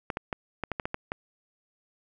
clicks, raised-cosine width 0.5 ms, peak -15 dBFS, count 9, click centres 0.102 / 0.171 / 0.328 / 0.637 / 0.717 / 0.798 / 0.855 / 0.944 / 1.119 s, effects none

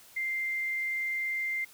sine tone, 2093 Hz, C7, in tune, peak -29 dBFS, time 0.16-1.65 s, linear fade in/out 10 ms, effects white hiss -55 dBFS RMS until 1.73 s

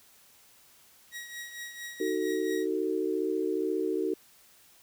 sawtooth tone with tremolo, 1903 Hz, A#6, 35 cents sharp, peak -33 dBFS, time 1.11-2.67 s, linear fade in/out 50 ms, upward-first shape triangle, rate 4.4 Hz, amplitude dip 65%
sine chord, D# diminished, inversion none, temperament just, 311.1 / 373.4 / 448 Hz, D#4 / F#4 / A4, 0 / +16 / +31 cents, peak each -32 / -30 / -32 dBFS, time 2-4.14 s, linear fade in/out 5 ms
effects white hiss -59 dBFS RMS until 4.82 s

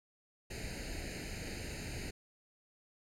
pink noise with comb filter, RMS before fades -42 dBFS, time 0.5-2.11 s, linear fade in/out 10 ms, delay 0.44 ms, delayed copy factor +0.9, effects low-pass 9000 Hz 12 dB/octave

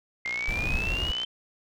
sine exponential sweep, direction up, 2093 to 3114 Hz, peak -28 dBFS, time 0.25-1.25 s, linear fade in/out 5 ms
click train, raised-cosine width 0.2 ms, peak -19 dBFS, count 60, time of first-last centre 0.26-1.234 s, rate 60.6 Hz
brown noise, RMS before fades -30 dBFS, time 0.48-1.12 s, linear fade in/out 5 ms
effects none

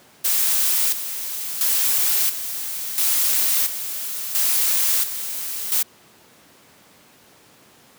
blue noise with tremolo, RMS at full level -19 dBFS, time 0.24-5.83 s, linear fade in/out 10 ms, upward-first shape square, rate 0.73 Hz, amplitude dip 65%, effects pink hiss -51 dBFS RMS until 7.98 s + high-pass 150 Hz 12 dB/octave

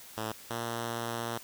5% pulse tone pair in turn, 110 / 116.77 Hz, A2 / A#2, 0 / +3 cents, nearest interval minor second, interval 103 cents, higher second, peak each -22 dBFS, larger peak neither, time 0.17-0.32 / 0.5-1.38 s, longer second, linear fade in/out 5 ms, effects white hiss -50 dBFS RMS until 1.43 s

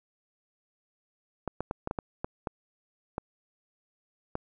clicks, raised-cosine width 1 ms, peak -17 dBFS, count 10, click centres 1.477 / 1.606 / 1.711 / 1.874 / 1.911 / 1.988 / 2.245 / 2.472 / 3.181 / 4.354 s, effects none

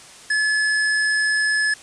square tone, 1715 Hz, A6, 45 cents flat, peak -18 dBFS, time 0.3-1.74 s, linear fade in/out 5 ms, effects white hiss -43 dBFS RMS until 1.82 s + resampled to 22050 Hz

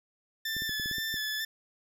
20% pulse tone with vibrato, 1753 Hz, A6, 7 cents flat, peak -26 dBFS, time 0.45-1.45 s, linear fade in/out 5 ms, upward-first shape square, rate 2.1 Hz, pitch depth 24 cents each way
clicks, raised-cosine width 3 ms, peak -30 dBFS, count 8, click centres 0.566 / 0.621 / 0.694 / 0.798 / 0.859 / 0.913 / 0.983 / 1.142 s
effects none

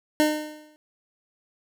25% pulse tone with exponential decay, 304.3 Hz, D#4, 38 cents flat, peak -12 dBFS, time 0.2-0.76 s, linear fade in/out 0 ms, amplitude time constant 120 ms, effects none

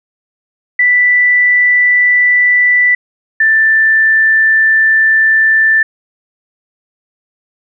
sine tone pair in turn, 1975.5 / 1770.2 Hz, B6 / A6, 0 / +10 cents, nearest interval major second, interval 190 cents, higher first, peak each -6 dBFS, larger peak neither, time 0.79-2.95 / 3.4-5.83 s, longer second, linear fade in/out 5 ms, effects none

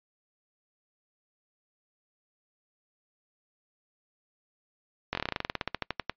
slowing click train, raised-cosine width 0.3 ms, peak -13 dBFS, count 20, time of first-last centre 5.13-6.096 s, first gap 21 ms, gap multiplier 1.09, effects noise-tail reverb RT60 0.1 s tail -25 dB re dry + resampled to 11025 Hz

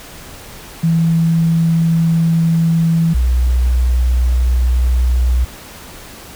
sine tone pair in turn, 164.81 / 61.73 Hz, E3 / B1, 0 / 0 cents, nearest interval octave + perfect fourth, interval 1700 cents, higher first, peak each -10 / -10 dBFS, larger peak neither, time 0.83-3.14 / 3.14-5.45 s, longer neither, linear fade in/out 10 ms, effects pink hiss -35 dBFS RMS until 6.35 s

